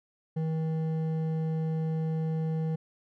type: tone with hard clipping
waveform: sine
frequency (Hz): 159.7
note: D#3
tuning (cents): +45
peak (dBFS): -29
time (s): 0.36-2.76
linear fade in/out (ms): 10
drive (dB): 8
effects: none